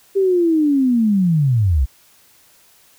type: linear sweep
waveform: sine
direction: down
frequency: 397.6 to 58.2 Hz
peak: -12 dBFS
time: 0.15-1.86 s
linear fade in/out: 20 ms
effects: white hiss -52 dBFS RMS until 2.98 s